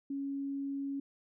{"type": "tone", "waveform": "sine", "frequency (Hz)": 277.2, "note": "C#4", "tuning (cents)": 0, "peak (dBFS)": -34, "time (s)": [0.1, 1], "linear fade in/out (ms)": 5, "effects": []}